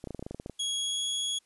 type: clicks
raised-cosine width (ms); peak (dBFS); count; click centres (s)
2; -24; 12; 0.041 / 0.073 / 0.107 / 0.147 / 0.194 / 0.226 / 0.265 / 0.31 / 0.346 / 0.399 / 0.461 / 0.497
type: tone with pitch glide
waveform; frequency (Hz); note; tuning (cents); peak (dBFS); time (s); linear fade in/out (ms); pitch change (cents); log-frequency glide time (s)
sawtooth; 3322 to 3341; G#7 to G#7; 0 to +10; -26; 0.59-1.39; 10; +10; 0.78-1.05
effects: white hiss -68 dBFS RMS until 1.45 s + resampled to 24000 Hz